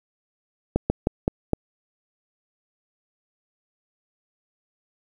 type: slowing click train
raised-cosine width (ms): 2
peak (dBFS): -6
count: 5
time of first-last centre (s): 0.76-1.533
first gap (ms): 140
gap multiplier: 1.22
effects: 8-bit